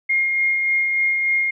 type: tone with tremolo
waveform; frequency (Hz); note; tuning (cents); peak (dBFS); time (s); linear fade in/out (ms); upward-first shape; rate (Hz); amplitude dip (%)
sine; 2134; C7; +34; -15; 0.09-1.51; 10; sine; 3.4; 30
effects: none